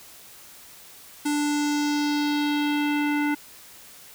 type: tone with low-pass filter sweep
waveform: square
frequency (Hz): 293.7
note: D4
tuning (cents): 0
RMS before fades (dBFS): -24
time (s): 1.25-3.35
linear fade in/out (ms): 10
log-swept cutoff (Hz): 9300 to 2000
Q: 2.2
effects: white hiss -47 dBFS RMS until 4.14 s